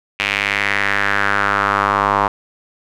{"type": "tone with band-pass filter sweep", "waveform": "square", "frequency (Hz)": 50.3, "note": "G1", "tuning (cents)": 45, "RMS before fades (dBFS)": -17, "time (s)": [0.19, 2.28], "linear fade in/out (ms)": 5, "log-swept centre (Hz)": [2500, 1000], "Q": 3.3, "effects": []}